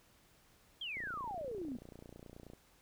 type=exponential sweep; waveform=sine; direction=down; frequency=3322 to 228.2 Hz; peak=-39 dBFS; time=0.81-1.77 s; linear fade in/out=5 ms
type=click train; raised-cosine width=2 ms; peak=-38 dBFS; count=47; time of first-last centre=0.97-2.535 s; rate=29.4 Hz
effects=pink hiss -67 dBFS RMS until 2.81 s